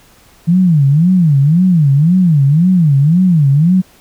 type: tone with vibrato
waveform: sine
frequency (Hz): 160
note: D#3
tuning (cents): +49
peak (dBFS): -6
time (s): 0.47-3.82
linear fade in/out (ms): 20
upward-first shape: sine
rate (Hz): 1.9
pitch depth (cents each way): 270
effects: pink hiss -46 dBFS RMS until 4 s